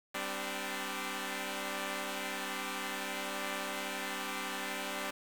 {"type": "chord", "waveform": "5% pulse", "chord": "G suspended fourth", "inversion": "none", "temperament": "equal with one note detuned", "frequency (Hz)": [196, 257.4, 293.7], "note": ["G3", "C4", "D4"], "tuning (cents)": [0, -28, 0], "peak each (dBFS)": -29, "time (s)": [0.14, 5.11], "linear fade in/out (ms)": 10, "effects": ["9-bit"]}